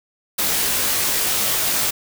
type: noise with comb filter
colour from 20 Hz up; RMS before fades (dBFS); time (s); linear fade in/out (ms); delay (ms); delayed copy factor
white; -20; 0.38-1.91; 10; 19; +0.7
effects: none